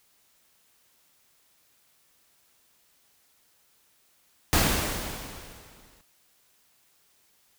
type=noise with exponential decay; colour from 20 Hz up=pink; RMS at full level=-20 dBFS; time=4.53-6.01 s; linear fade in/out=0 ms; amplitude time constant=320 ms; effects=white hiss -65 dBFS RMS until 7.58 s